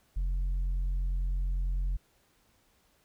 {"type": "tone with tanh clipping", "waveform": "sine", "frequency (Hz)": 44.46, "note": "F1", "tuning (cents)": 32, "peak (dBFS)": -28, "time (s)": [0.16, 1.97], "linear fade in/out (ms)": 10, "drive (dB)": 3, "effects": ["pink hiss -68 dBFS RMS until 3.04 s"]}